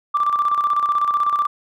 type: tone with tremolo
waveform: sine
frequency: 1174.7 Hz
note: D6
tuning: in tune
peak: -13 dBFS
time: 0.14-1.47 s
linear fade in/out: 10 ms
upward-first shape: square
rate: 16 Hz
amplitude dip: 55%
effects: tanh soft clip ceiling -9 dBFS